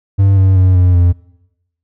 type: tone with pitch steps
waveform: triangle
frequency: 98 / 95.32 / 92.71 / 90.18 / 87.71 Hz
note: G2 / G2 / F#2 / F#2 / F2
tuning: 0 / -48 / +4 / -44 / +8 cents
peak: -4 dBFS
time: 0.18-1.13 s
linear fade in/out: 20 ms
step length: 190 ms
effects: noise-tail reverb RT60 0.9 s tail -22 dB re dry